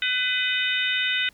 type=harmonic tone with a mistuned harmonic; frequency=501 Hz; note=B4; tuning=25 cents sharp; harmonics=3 / 4 / 5 / 6 / 7; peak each=-28 / -28 / -28 / -28 / -28 dBFS; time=0.02-1.29 s; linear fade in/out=2 ms; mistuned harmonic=7; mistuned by=+76 cents; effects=pink hiss -58 dBFS RMS until 1.33 s